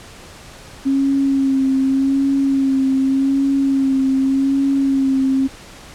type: tone with vibrato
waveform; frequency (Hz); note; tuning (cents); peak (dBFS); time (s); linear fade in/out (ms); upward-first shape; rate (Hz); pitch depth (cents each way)
sine; 270.5; C#4; -42; -13; 0.85-5.48; 20; sine; 0.85; 28
effects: pink hiss -39 dBFS RMS until 5.94 s + low-pass 9000 Hz 12 dB/octave